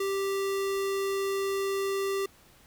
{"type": "tone", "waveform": "square", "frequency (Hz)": 392, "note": "G4", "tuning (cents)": 0, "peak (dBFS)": -28, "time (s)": [0, 2.26], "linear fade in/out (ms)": 5, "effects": ["pink hiss -58 dBFS RMS until 2.66 s"]}